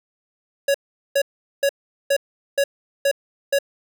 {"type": "tone bursts", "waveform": "square", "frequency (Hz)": 558, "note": "C#5", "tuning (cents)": 11, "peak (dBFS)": -16, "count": 7, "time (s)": [0.68, 3.588], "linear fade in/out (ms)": 5, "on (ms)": 64, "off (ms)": 410, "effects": []}